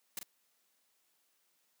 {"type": "noise with echo", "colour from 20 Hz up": "white", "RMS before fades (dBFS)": -39, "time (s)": [0.17, 0.19], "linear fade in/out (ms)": 2, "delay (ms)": 41, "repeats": 1, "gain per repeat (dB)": -6, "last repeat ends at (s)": 0.231, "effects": ["white hiss -75 dBFS RMS until 1.8 s", "high-pass 200 Hz 12 dB/octave"]}